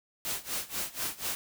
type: noise with tremolo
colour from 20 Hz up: white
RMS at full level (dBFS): -32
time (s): 0.25-1.35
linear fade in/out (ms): 0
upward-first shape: sine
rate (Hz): 4.1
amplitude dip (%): 90
effects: none